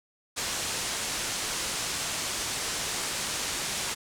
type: low-pass noise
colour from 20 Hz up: white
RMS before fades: -32 dBFS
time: 0.36-3.95 s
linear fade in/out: 20 ms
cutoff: 8900 Hz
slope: 24 dB/octave
effects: none